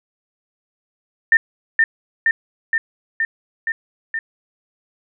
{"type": "tone with echo", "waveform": "sine", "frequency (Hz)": 1805, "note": "A6", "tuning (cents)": 44, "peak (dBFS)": -8, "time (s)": [1.32, 1.37], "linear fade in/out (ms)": 2, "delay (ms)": 470, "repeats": 6, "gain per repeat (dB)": -2, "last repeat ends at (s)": 4.19, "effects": []}